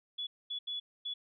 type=tone bursts at uneven times; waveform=sine; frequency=3413 Hz; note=G#7; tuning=47 cents sharp; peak=-35 dBFS; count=4; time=0.18-0.27 / 0.5-0.59 / 0.67-0.8 / 1.05-1.14 s; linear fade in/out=10 ms; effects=none